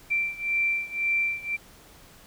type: beating tone pair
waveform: sine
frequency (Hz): 2349 / 2350.9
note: D7 / D7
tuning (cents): 0 / +1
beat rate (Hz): 1.9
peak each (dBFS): -26 / -28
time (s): 0.1-1.57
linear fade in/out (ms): 20
effects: pink hiss -52 dBFS RMS until 2.26 s